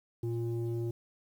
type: tone pair together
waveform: sine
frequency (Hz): 116.6 / 349.4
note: A#2 / F4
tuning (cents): +1 / +1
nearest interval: octave + perfect fifth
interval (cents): 1900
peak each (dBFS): -31 / -33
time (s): 0.23-0.91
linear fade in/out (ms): 5
effects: tanh soft clip ceiling -28 dBFS + 10-bit